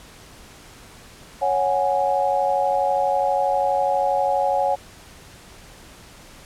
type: chord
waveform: sine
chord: C# suspended fourth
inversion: none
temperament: just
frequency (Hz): 554.4 / 739.2 / 831.5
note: C#5 / F#5 / G#5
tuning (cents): 0 / -2 / +2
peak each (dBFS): -22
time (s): 1.41-4.76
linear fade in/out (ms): 20
effects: pink hiss -45 dBFS RMS until 6.45 s + low-pass 11000 Hz 12 dB/octave

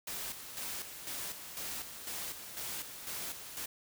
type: noise with tremolo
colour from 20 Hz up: white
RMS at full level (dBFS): -40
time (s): 0.07-3.66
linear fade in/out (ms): 5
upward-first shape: square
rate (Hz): 2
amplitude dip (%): 55
effects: none

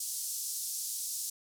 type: band-pass noise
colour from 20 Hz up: white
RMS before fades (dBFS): -37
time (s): 0-1.3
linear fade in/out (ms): 5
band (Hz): 5100 to 12000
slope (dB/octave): 24
effects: none

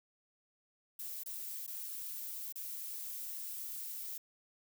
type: noise with dropouts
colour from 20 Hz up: violet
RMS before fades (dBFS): -43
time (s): 0.99-4.18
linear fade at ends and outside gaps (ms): 5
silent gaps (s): 1.235-1.259 / 1.666-1.676 / 2.525-2.556
effects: none

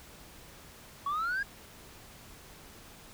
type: exponential sweep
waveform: sine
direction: up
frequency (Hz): 1108.7 to 1661.2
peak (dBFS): -27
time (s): 1.06-1.43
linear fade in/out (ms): 5
effects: tanh soft clip ceiling -28 dBFS + pink hiss -52 dBFS RMS until 3.13 s

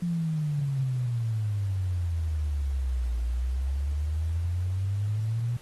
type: exponential two-way sweep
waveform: sine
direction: down then up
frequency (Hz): 175.8 to 57.7 to 121.2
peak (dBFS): -25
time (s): 0.02-5.57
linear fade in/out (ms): 5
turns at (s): 3.19
effects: pink hiss -53 dBFS RMS until 5.61 s + AAC 32 kbps

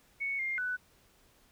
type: tone with pitch steps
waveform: sine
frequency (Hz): 2217 / 2117 / 1491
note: C#7 / C7 / F#6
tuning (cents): 0 / +20 / +13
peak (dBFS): -31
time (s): 0.2-0.77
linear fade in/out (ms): 20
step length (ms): 190
effects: pink hiss -65 dBFS RMS until 1.51 s

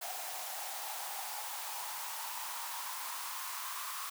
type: noise with high-pass filter sweep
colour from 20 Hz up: white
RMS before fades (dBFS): -41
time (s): 0.01-4.1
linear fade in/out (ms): 10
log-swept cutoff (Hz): 720 to 1100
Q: 5.8
effects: none

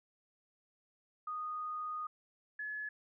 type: tone pair in turn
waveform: sine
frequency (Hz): 1237 / 1706.3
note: D#6 / G#6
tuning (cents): -10 / +46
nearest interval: tritone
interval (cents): 556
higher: second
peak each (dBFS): -37 / -38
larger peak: first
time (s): 1.27-2.07 / 2.59-2.89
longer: first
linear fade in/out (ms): 5
effects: none

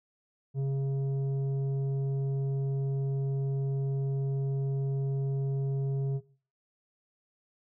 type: tone with tanh clipping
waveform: sine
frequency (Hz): 136.7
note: C#3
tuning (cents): -24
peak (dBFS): -28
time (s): 0.54-6.21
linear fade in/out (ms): 50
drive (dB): 7
effects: noise-tail reverb RT60 0.4 s tail -17 dB re dry

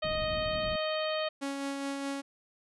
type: harmonic tone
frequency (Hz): 622.3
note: D#5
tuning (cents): 0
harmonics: 1 / 2 / 3 / 4 / 5 / 6 / 7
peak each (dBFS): -31 / -38 / -41 / -42 / -39 / -44 / -43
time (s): 0.02-1.29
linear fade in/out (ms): 10
type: low-pass noise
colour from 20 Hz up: pink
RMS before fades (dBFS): -40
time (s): 0.04-0.76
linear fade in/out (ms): 5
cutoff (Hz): 280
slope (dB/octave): 24
type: tone with tremolo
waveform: sawtooth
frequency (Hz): 277.2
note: C#4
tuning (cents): 0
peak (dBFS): -28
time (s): 1.41-2.22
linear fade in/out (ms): 20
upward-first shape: sine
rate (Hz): 4.8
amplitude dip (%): 30
effects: resampled to 24000 Hz

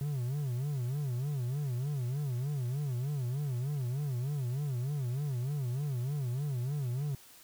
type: tone with vibrato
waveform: triangle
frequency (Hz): 133.6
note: C3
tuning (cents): +36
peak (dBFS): -29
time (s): 0.01-7.15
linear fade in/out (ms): 2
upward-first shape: sine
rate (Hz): 3.3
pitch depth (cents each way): 190
effects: white hiss -56 dBFS RMS until 7.43 s

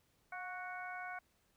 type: harmonic tone with a mistuned harmonic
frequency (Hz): 369.5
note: F#4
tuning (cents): -2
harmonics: 2 / 3 / 4 / 5 / 6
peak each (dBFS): -46 / -51 / -46 / -59 / -50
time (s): 0.32-1.19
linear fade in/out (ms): 5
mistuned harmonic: 2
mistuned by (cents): -38
effects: pink hiss -75 dBFS RMS until 1.56 s

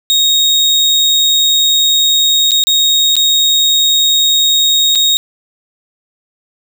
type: tone with dropouts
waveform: 35% pulse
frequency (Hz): 3750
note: A#7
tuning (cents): +10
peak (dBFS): -6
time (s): 0.1-5.17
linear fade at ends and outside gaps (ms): 0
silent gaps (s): 2.509-2.517 / 2.638-2.67 / 3.155-3.166 / 4.951-4.956
effects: none

